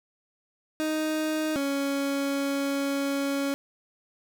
30% pulse tone pair in turn, 311.1 / 278.4 Hz, D#4 / C#4, 0 / +8 cents, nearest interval major second, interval 192 cents, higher first, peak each -23 dBFS, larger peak neither, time 0.8-1.56 / 1.56-3.54 s, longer second, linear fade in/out 0 ms, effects none

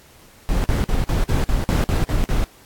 brown noise bursts, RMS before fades -18 dBFS, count 10, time 0.49-2.44 s, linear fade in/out 0 ms, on 150 ms, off 50 ms, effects pink hiss -49 dBFS RMS until 2.65 s + AAC 64 kbps

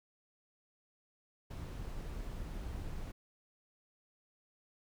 brown noise, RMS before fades -42 dBFS, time 1.5-3.12 s, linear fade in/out 10 ms, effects none

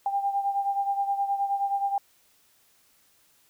sine beating tone pair, 795 / 804.5 Hz, G5 / G5, +24 / +45 cents, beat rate 9.5 Hz, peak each -25 / -31 dBFS, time 0.06-1.98 s, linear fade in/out 2 ms, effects white hiss -63 dBFS RMS until 3.49 s

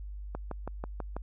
click train, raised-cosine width 1 ms, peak -22 dBFS, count 6, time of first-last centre 0.35-1.166 s, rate 6.13 Hz, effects added 50 Hz sine -38 dBFS peak until 1.22 s

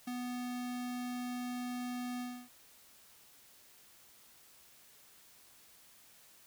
square tone with ADSR envelope, 246.9 Hz, B3, in tune, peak -36 dBFS, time 0.07-2.49 s, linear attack 8 ms, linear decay 6 ms, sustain -2 dB, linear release 290 ms, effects white hiss -61 dBFS RMS until 6.46 s

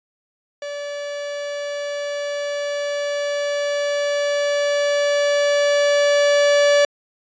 45% pulse tone with level ramp, 577 Hz, D5, 31 cents flat, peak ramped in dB -27 to -12 dBFS, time 0.62-6.85 s, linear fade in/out 2 ms, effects resampled to 16000 Hz

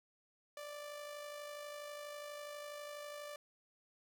sawtooth tone with amplitude modulation, 587.3 Hz, D5, in tune, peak -40 dBFS, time 0.57-3.36 s, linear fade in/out 2 ms, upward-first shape sine, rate 52.2 Hz, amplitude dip 40%, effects none

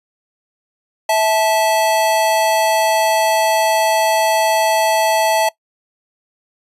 square tone pair together, 653.3 / 872 Hz, E5 / A5, -16 / -16 cents, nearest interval perfect fourth, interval 500 cents, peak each -16 dBFS, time 1.09-5.49 s, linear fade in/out 5 ms, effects noise-tail reverb RT60 0.1 s tail -21 dB re dry + resampled to 32000 Hz

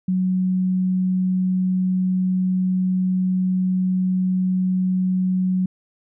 sine tone, 185 Hz, F#3, in tune, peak -17 dBFS, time 0.08-5.66 s, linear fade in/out 5 ms, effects none

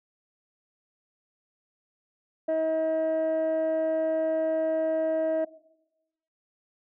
sine tone pair together, 319 / 638 Hz, D#4 / D#5, +43 / +43 cents, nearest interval octave, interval 1200 cents, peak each -29 / -22 dBFS, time 2.48-5.45 s, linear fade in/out 10 ms, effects noise-tail reverb RT60 0.9 s tail -19 dB re dry + tanh soft clip ceiling -21 dBFS

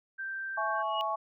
sine tone, 1568 Hz, G6, in tune, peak -34 dBFS, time 0.18-0.83 s, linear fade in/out 20 ms
sine chord, C# minor, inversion first, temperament equal with one note detuned, 659.3 / 848.1 / 1108.7 Hz, E5 / G#5 / C#6, 0 / +36 / 0 cents, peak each -35 / -34 / -32 dBFS, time 0.57-1.16 s, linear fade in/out 10 ms
sine tone with exponential growth, 2903 Hz, F#7, 34 cents flat, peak -30 dBFS, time 0.75-1.01 s, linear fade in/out 0 ms, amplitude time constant 56 ms
effects none

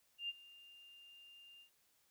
sine tone with ADSR envelope, 2800 Hz, F7, 4 cents sharp, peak -37 dBFS, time 0.18-1.7 s, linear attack 110 ms, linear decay 31 ms, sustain -20 dB, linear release 96 ms, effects white hiss -75 dBFS RMS until 2.1 s

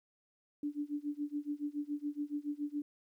sine tone with tremolo, 292.5 Hz, D4, 7 cents flat, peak -32 dBFS, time 0.63-2.82 s, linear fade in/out 2 ms, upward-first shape sine, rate 7.1 Hz, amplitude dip 95%, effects 12-bit

